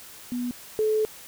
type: tone pair in turn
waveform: sine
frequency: 244.9 / 432.2 Hz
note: B3 / A4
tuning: -14 / -31 cents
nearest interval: minor seventh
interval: 983 cents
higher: second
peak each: -26 / -20 dBFS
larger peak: second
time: 0.32-0.51 / 0.79-1.05 s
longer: second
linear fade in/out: 0 ms
effects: white hiss -45 dBFS RMS until 1.27 s